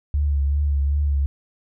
sine tone with vibrato, 71.4 Hz, D2, 48 cents flat, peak -17 dBFS, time 0.14-1.26 s, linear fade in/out 0 ms, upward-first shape triangle, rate 2.6 Hz, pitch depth 50 cents each way, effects none

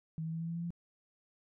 sine tone with pitch steps, 160 / 161.86 / 163.74 / 165.64 / 167.57 / 169.51 / 171.48 Hz, D#3 / E3 / E3 / E3 / E3 / E3 / F3, +49 / -31 / -11 / +9 / +29 / +49 / -31 cents, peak -35 dBFS, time 0.18-0.705 s, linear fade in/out 0 ms, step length 75 ms, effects none

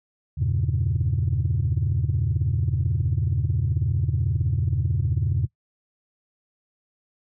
sine chord, E diminished seventh, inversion none, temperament equal, 82.41 / 98 / 116.54 / 138.59 Hz, E2 / G2 / Bb2 / Db3, 0 / 0 / 0 / 0 cents, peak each -25 dBFS, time 0.37-5.47 s, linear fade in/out 20 ms, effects noise-tail reverb RT60 0.1 s tail -20 dB re dry + tanh soft clip ceiling -14 dBFS

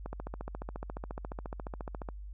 click train, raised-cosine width 1 ms, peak -25 dBFS, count 30, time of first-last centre 0.06-2.088 s, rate 14.3 Hz, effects added 50 Hz sine -41 dBFS peak until 2.33 s

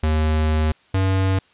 square tone pair in turn, 77.78 / 95.37 Hz, D#2 / G2, 0 / -47 cents, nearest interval major third, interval 353 cents, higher second, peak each -17 / -17 dBFS, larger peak neither, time 0.03-0.72 / 0.94-1.39 s, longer first, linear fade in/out 5 ms, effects white hiss -56 dBFS RMS until 1.53 s + resampled to 8000 Hz

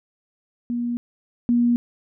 sine tone pair in turn, 239.3 / 239.3 Hz, A#3 / A#3, +46 / +46 cents, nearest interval unison, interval 0 cents, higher neither, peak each -22 / -15 dBFS, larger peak second, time 0.7-0.97 / 1.49-1.76 s, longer neither, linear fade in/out 0 ms, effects none

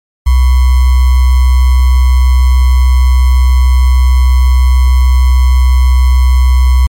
sine tone with sample-and-hold, 63.2 Hz, B1, 41 cents sharp, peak -3 dBFS, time 0.26-6.87 s, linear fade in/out 10 ms, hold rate 1050 Hz, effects MP3 64 kbps

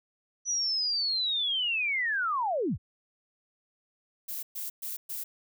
sine linear sweep, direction down, 5950 to 42.96 Hz, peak -26 dBFS, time 0.45-2.78 s, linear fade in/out 50 ms
violet noise bursts, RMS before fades -36 dBFS, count 4, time 4.28-5.24 s, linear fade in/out 10 ms, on 150 ms, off 120 ms
effects none

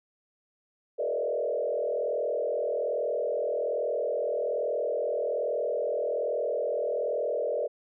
sine tone with frequency modulation, 532 Hz, C5, 29 cents sharp, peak -26 dBFS, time 0.98-7.68 s, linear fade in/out 20 ms, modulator 41.2 Hz, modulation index 2.4, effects none

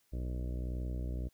harmonic tone, 61.74 Hz, B1, in tune, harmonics 1 / 2 / 3 / 4 / 5 / 6 / 7 / 8 / 9 / 10, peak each -35 / -43 / -48 / -50 / -49 / -55 / -56 / -57 / -58 / -57 dBFS, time 0.12-1.29 s, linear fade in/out 20 ms, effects white hiss -73 dBFS RMS until 1.33 s

